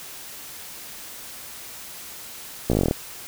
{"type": "slowing click train", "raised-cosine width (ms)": 2, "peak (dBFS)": -7, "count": 11, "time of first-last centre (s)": [2.7, 2.911], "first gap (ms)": 16, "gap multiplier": 1.06, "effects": ["white hiss -39 dBFS RMS until 3.27 s"]}